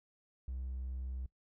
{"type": "tone", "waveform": "triangle", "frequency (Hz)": 64.1, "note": "C2", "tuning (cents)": -35, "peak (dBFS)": -35, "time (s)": [0.48, 1.26], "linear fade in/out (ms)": 0, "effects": ["noise-tail reverb RT60 0.1 s tail -23 dB re dry", "tanh soft clip ceiling -32 dBFS"]}